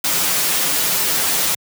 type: noise with comb filter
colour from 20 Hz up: white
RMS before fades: -18 dBFS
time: 0.04-1.55 s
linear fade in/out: 5 ms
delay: 8.6 ms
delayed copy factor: -0.65
effects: high-pass 100 Hz 12 dB/octave